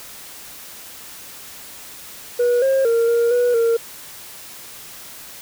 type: tone with pitch steps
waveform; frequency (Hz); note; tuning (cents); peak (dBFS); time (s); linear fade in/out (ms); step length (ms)
sine; 484.5 / 536 / 462.7 / 468.6 / 487.2 / 461.3; B4 / C5 / A#4 / A#4 / B4 / A#4; -33 / +42 / -13 / +9 / -24 / -18; -11; 2.39-3.77; 10; 230
effects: tanh soft clip ceiling -13 dBFS + white hiss -38 dBFS RMS until 5.41 s